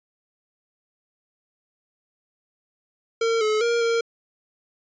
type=tone with pitch steps; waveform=square; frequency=456.7 / 429.7 / 469.2 / 462.1 Hz; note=A#4 / A4 / A#4 / A#4; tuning=-36 / -41 / +11 / -15 cents; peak=-20 dBFS; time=3.21-4.01 s; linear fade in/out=5 ms; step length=200 ms; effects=resampled to 16000 Hz